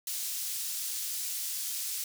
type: high-pass noise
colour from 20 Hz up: pink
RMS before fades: -35 dBFS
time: 0.07-2.04 s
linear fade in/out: 2 ms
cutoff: 5600 Hz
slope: 12 dB/octave
effects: none